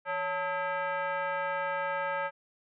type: tone with frequency modulation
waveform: sine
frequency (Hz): 166.2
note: E3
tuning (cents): +15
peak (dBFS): -29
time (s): 0.05-2.31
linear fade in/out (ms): 50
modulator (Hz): 725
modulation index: 2.3
effects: none